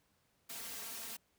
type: noise with comb filter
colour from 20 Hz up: white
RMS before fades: -45 dBFS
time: 0.49-1.17 s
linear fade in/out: 10 ms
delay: 4.4 ms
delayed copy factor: +0.8
effects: pink hiss -75 dBFS RMS until 1.38 s + high-pass 60 Hz 12 dB/octave